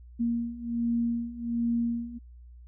sine beating tone pair, 233.7 / 235 Hz, A#3 / A#3, +5 / +14 cents, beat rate 1.3 Hz, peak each -31 / -28 dBFS, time 0.19-2.19 s, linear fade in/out 20 ms, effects added 60 Hz sine -46 dBFS peak until 2.67 s

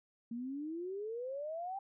sine exponential sweep, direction up, 228 to 800 Hz, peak -38 dBFS, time 0.31-1.79 s, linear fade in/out 5 ms, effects none

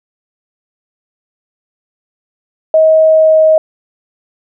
sine tone with pitch glide, 634 to 630.3 Hz, D#5 to D#5, +32 to +22 cents, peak -4 dBFS, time 2.74-3.58 s, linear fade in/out 2 ms, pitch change -10 cents, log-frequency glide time 3.07-3.43 s, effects none

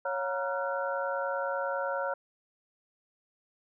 sine tone cluster, 553 / 717 / 941 / 1376 / 1486 Hz, C#5 / F5 / A#5 / F6 / F#6, -4 / +45 / +16 / -26 / +7 cents, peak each -32 / -39 / -36 / -36 / -40 dBFS, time 0.05-2.14 s, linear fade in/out 5 ms, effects none

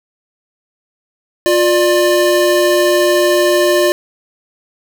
square tone pair together, 353.3 / 593.3 Hz, F4 / D5, +20 / +18 cents, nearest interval major sixth, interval 898 cents, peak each -13 dBFS, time 1.46-3.92 s, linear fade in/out 0 ms, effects none

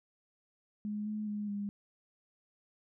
sine tone with pitch steps, 209.3 / 212.8 / 208.1 / 203.1 Hz, G#3 / G#3 / G#3 / G#3, +14 / +42 / +4 / -38 cents, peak -34 dBFS, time 0.85-1.69 s, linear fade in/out 0 ms, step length 210 ms, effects none

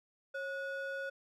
triangle ring-modulated tone, 1003 Hz, B5, 26 cents sharp, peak -32 dBFS, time 0.34-1.1 s, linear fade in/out 10 ms, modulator 457 Hz, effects none

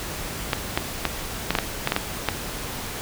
clicks, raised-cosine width 0.3 ms, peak -4 dBFS, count 10, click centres 0.532 / 0.775 / 1.053 / 1.506 / 1.552 / 1.587 / 1.874 / 1.921 / 1.964 / 2.287 s, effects pink hiss -32 dBFS RMS until 3.01 s

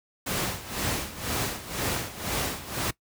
pink noise with tremolo, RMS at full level -27 dBFS, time 0.26-2.91 s, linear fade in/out 10 ms, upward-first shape sine, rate 2 Hz, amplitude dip 80%, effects noise-tail reverb RT60 0.1 s tail -20 dB re dry + high-pass 60 Hz 12 dB/octave

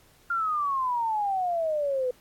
sine exponential sweep, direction down, 1406 to 493.9 Hz, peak -24 dBFS, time 0.3-2.11 s, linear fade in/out 5 ms, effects pink hiss -59 dBFS RMS until 2.2 s + AAC 64 kbps

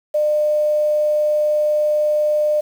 sine tone with quantisation, 602 Hz, D5, 43 cents sharp, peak -14 dBFS, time 0.14-2.61 s, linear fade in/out 10 ms, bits 7, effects none

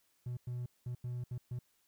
triangle tone bursts at uneven times, 123 Hz, B2, 7 cents flat, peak -34 dBFS, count 6, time 0.26-0.37 / 0.47-0.66 / 0.86-0.95 / 1.04-1.24 / 1.31-1.38 / 1.51-1.59 s, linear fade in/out 5 ms, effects tanh soft clip ceiling -30 dBFS + white hiss -74 dBFS RMS until 1.87 s

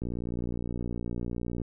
click train, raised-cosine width 3 ms, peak -21 dBFS, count 96, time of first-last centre 0.02-1.617 s, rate 59.5 Hz, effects none

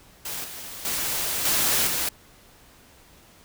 white noise with level steps, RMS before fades -32 / -38 / -27 / -22 / -26 dBFS, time 0.25-2.09 s, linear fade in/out 5 ms, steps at 0.44 / 0.85 / 1.45 / 1.87 s, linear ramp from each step 2 ms, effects pink hiss -53 dBFS RMS until 3.44 s

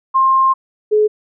sine tone pair in turn, 1060 / 425.1 Hz, C6 / G#4, +22 / +40 cents, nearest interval octave + major third, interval 1582 cents, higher first, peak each -9 dBFS, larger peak neither, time 0.14-0.54 / 0.91-1.08 s, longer first, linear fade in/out 20 ms, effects none

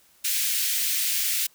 white high-pass noise, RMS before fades -25 dBFS, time 0.24-1.47 s, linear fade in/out 10 ms, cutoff 2000 Hz, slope 24 dB/octave, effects white hiss -59 dBFS RMS until 1.54 s

